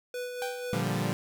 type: tone with tremolo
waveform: square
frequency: 493.9 Hz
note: B4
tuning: in tune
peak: -33 dBFS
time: 0.14-0.81 s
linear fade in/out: 2 ms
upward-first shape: sine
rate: 4.1 Hz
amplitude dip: 40%
type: tone with exponential decay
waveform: sawtooth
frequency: 784 Hz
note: G5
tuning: in tune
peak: -28 dBFS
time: 0.42-0.88 s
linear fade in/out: 0 ms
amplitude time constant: 100 ms
type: chord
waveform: sawtooth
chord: G minor seventh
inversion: first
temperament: equal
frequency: 116.54 / 146.83 / 174.61 / 196 Hz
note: Bb2 / D3 / F3 / G3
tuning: 0 / 0 / 0 / 0 cents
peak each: -29 dBFS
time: 0.73-1.13 s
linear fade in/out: 0 ms
effects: none